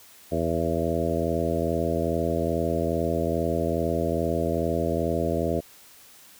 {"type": "harmonic tone with a mistuned harmonic", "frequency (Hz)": 82.4, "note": "E2", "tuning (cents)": 0, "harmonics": [1, 2, 3, 4, 5, 6, 7, 8], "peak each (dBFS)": [-31, -31, -31, -31, -31, -31, -31, -31], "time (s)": [0.31, 5.61], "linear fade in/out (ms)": 20, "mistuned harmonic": 8, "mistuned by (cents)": 24, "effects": ["white hiss -51 dBFS RMS until 6.39 s"]}